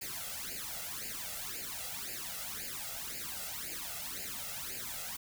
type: noise with flanger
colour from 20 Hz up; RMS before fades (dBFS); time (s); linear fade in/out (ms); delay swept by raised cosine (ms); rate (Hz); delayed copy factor
white; -41; 0.01-5.17; 10; 0.42 to 1.52; 1.9; +0.9
effects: none